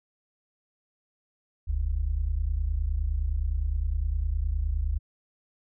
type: tone pair together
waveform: sine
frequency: 43.58 / 73.3 Hz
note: F1 / D2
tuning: -3 / -3 cents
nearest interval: major sixth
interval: 900 cents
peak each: -27 dBFS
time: 1.67-4.99 s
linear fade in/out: 20 ms
effects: none